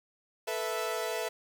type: chord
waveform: sawtooth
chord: A suspended second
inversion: none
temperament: equal with one note detuned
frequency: 440 / 492.5 / 659.3 Hz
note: A4 / B4 / E5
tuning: 0 / -5 / 0 cents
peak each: -32 / -33 / -31 dBFS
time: 0.47-1.29 s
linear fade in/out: 10 ms
effects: 9-bit